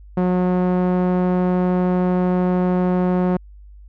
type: tone with low-pass filter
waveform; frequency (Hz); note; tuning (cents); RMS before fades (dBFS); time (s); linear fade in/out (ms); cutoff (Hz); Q
sawtooth; 181.3; F#3; -35; -18; 0.17-3.37; 5; 950; 0.73
effects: added 50 Hz sine -39 dBFS peak until 3.88 s